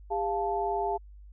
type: tone cluster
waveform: sine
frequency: 402.9 / 698 / 876 Hz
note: G4 / F5 / A5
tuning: +48 / -1 / -8 cents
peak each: -31 dBFS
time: 0.1-0.98 s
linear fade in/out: 20 ms
effects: added 50 Hz sine -46 dBFS peak until 1.32 s